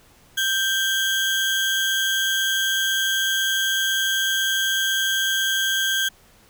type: tone pair together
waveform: 35% pulse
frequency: 1568 / 3322 Hz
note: G6 / G#7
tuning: 0 / 0 cents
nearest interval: octave + minor second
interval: 1300 cents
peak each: -20 / -22 dBFS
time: 0.37-6.09 s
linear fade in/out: 10 ms
effects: pink hiss -54 dBFS RMS until 6.49 s